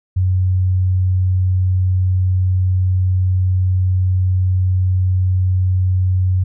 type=tone; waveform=sine; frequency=92.5 Hz; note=F#2; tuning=in tune; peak=-12 dBFS; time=0.16-6.44 s; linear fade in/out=10 ms; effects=none